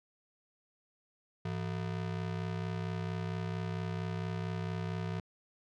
square ring-modulated tone, 136.8 Hz, C#3, 23 cents flat, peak -32 dBFS, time 1.45-5.2 s, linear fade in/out 2 ms, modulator 32.2 Hz, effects low-pass 4000 Hz 12 dB/octave

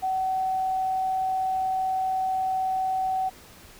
sine tone, 756 Hz, F#5, 37 cents sharp, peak -23 dBFS, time 0.02-3.3 s, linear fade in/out 20 ms, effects pink hiss -49 dBFS RMS until 3.79 s

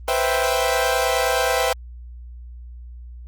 sawtooth chord, C major seventh, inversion third, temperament equal, 493.9 / 523.3 / 659.3 / 784 Hz, B4 / C5 / E5 / G5, 0 / 0 / 0 / 0 cents, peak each -20 dBFS, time 0.08-1.73 s, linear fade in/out 2 ms, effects added 60 Hz sine -35 dBFS peak until 3.27 s + Opus 32 kbps

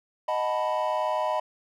triangle chord, B dominant seventh, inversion first, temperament equal, 622.3 / 740 / 880 / 987.8 Hz, D#5 / F#5 / A5 / B5, 0 / 0 / 0 / 0 cents, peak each -26 / -31 / -30 / -27 dBFS, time 0.28-1.4 s, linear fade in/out 5 ms, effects none

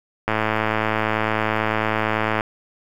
click train, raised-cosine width 0.5 ms, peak -5 dBFS, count 233, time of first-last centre 0.28-2.408 s, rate 109 Hz, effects 7-bit

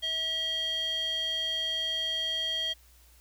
square tone with band-pass filter, 646 Hz, E5, 35 cents flat, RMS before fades -31 dBFS, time 0.02-2.74 s, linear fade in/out 20 ms, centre 3100 Hz, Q 7.6, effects added 60 Hz sine -57 dBFS peak until 3.2 s + white hiss -61 dBFS RMS until 3.2 s

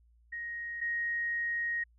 sine tone pair in turn, 1876 / 1876 Hz, A#6 / A#6, +11 / +11 cents, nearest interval unison, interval 0 cents, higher neither, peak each -36 / -30 dBFS, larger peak second, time 0.32-0.81 / 0.81-1.84 s, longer second, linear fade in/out 10 ms, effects added 58 Hz sine -61 dBFS peak until 1.98 s

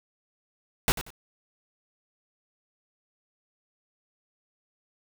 pink noise with echo, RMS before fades -22 dBFS, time 0.88-0.92 s, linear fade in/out 0 ms, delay 92 ms, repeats 2, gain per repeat -12 dB, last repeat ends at 1.104 s, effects none

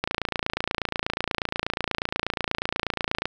click train, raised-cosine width 0.3 ms, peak -8 dBFS, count 92, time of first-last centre 0.04-3.256 s, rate 28.3 Hz, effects none

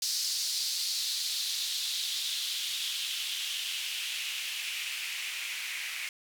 blue noise with band-pass filter sweep, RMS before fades -34 dBFS, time 0.02-6.09 s, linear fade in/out 2 ms, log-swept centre 4800 to 2200 Hz, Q 3.1, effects none

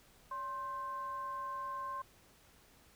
sine tone with frequency modulation, 1058 Hz, C6, 19 cents sharp, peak -38 dBFS, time 0.31-2.02 s, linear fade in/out 5 ms, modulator 487 Hz, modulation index 0.37, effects pink hiss -64 dBFS RMS until 2.95 s

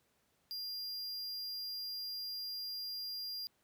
square tone, 4800 Hz, D8, 37 cents sharp, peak -40 dBFS, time 0.51-3.47 s, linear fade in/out 0 ms, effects pink hiss -75 dBFS RMS until 3.63 s + high-pass 80 Hz 12 dB/octave

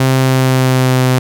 sawtooth tone with pitch glide, 131.6 to 128.15 Hz, C3 to C3, +10 to -36 cents, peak -5 dBFS, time 0-1.19 s, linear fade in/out 5 ms, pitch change -46 cents, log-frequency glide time 0.11-1.07 s, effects none

